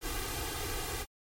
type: noise with comb filter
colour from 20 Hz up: pink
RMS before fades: -36 dBFS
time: 0.01-1.06 s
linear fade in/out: 50 ms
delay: 2.5 ms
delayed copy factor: +0.95
effects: MP3 64 kbps